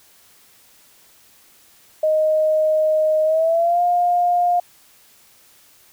sine tone with pitch glide, 622.3 to 706.6 Hz, D#5 to F5, 0 to +20 cents, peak -14 dBFS, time 2.03-4.6 s, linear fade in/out 5 ms, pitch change +220 cents, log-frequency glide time 3.24-3.82 s, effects white hiss -52 dBFS RMS until 5.92 s

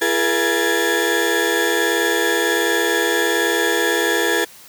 35% pulse tone cluster, 339 / 417.6 / 478.9 / 1666 / 1764 Hz, E4 / G#4 / A#4 / G#6 / A6, +49 / +10 / +47 / +5 / +4 cents, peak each -21 dBFS, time 0.01-4.45 s, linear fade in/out 10 ms, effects white hiss -43 dBFS RMS until 4.68 s + high-pass 80 Hz 12 dB/octave

